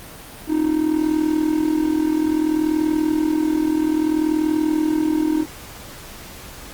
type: tone with amplitude modulation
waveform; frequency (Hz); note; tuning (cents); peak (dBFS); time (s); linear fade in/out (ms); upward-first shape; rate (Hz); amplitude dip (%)
triangle; 310.5; D#4; -3; -11; 0.47-5.46; 50; sine; 40.6; 75
effects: pink hiss -38 dBFS RMS until 6.73 s + Opus 32 kbps